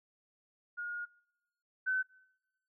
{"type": "tone pair in turn", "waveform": "sine", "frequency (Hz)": [1432, 1519.3], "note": ["F6", "F#6"], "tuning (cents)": [43, 45], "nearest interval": "minor second", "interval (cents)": 102, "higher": "second", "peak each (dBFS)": [-36, -29], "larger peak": "second", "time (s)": [[0.77, 1.06], [1.86, 2.03]], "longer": "first", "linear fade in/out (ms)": 20, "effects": ["noise-tail reverb RT60 1.0 s tail -26 dB re dry"]}